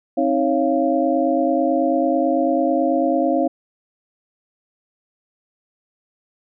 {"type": "tone cluster", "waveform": "sine", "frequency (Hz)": [266.9, 316, 551, 690], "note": ["C4", "D#4", "C#5", "F5"], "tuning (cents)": [35, 27, -11, -21], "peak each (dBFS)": -21, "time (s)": [0.17, 3.48], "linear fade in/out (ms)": 10, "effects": []}